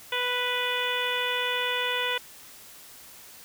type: harmonic tone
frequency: 493.9 Hz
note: B4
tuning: in tune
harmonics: 1 / 2 / 3 / 4 / 5 / 6 / 7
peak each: -33 / -33 / -33 / -33 / -33 / -33 / -33 dBFS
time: 0.12-2.18 s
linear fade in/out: 5 ms
effects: white hiss -48 dBFS RMS until 3.44 s